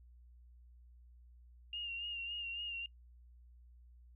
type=tone with vibrato; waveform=sine; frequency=2803 Hz; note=F7; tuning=6 cents sharp; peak=-39 dBFS; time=1.73-2.86 s; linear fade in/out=2 ms; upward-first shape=sine; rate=3.6 Hz; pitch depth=40 cents each way; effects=noise-tail reverb RT60 0.1 s tail -23 dB re dry + added 60 Hz sine -57 dBFS peak until 4.15 s